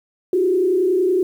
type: tone with frequency modulation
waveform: sine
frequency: 368.9 Hz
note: F#4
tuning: 5 cents flat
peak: -14 dBFS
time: 0.33-1.23 s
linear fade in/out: 2 ms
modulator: 30.7 Hz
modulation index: 0.82
effects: 8-bit